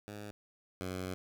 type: tone pair in turn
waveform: 10% pulse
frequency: 103.83 / 92.41 Hz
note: G#2 / F#2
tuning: 0 / -2 cents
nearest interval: major second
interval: 202 cents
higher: first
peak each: -35 / -29 dBFS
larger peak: second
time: 0.08-0.31 / 0.81-1.14 s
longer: second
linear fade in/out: 0 ms
effects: none